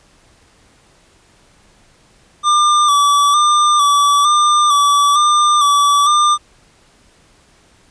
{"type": "tone with vibrato", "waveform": "square", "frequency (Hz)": 1174.7, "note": "D6", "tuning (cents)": 0, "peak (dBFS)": -10, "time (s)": [2.43, 6.38], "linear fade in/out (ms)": 50, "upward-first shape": "square", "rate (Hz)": 1.1, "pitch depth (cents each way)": 35, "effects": ["pink hiss -51 dBFS RMS until 7.9 s", "resampled to 22050 Hz"]}